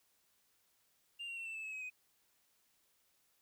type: tone with pitch steps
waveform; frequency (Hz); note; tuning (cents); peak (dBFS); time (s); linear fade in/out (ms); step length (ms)
sine; 2794 / 2751 / 2708 / 2666 / 2625 / 2584 / 2544 / 2505; F7 / F7 / E7 / E7 / E7 / E7 / D#7 / D#7; 0 / -27 / +46 / +19 / -8 / -35 / +38 / +11; -39; 1.19-1.902; 20; 89
effects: tanh soft clip ceiling -41 dBFS + white hiss -75 dBFS RMS until 3.41 s